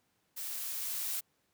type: noise with level ramp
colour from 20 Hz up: blue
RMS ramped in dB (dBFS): -40 to -35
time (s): 0.36-1.21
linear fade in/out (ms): 20
effects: pink hiss -75 dBFS RMS until 1.53 s + high-pass 100 Hz 12 dB/octave